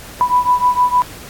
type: beating tone pair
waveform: sine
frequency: 987.8 / 994.3 Hz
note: B5 / B5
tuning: 0 / +11 cents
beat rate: 6.5 Hz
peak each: -13 / -15 dBFS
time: 0.21-1.02 s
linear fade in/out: 0 ms
effects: pink hiss -35 dBFS RMS until 1.29 s + AAC 64 kbps